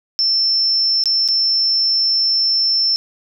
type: tone with dropouts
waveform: sine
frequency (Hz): 5350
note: E8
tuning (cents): +25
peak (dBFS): -13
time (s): 0.19-2.96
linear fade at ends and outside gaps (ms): 0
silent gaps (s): 1.038-1.057 / 1.278-1.286
effects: none